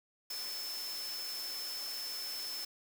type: tone in noise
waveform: sine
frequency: 5274 Hz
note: E8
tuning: in tune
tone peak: -39 dBFS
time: 0.3-2.65 s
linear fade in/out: 5 ms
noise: white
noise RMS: -45 dBFS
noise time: 0.3-2.65 s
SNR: +3 dB
effects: high-pass 300 Hz 12 dB/octave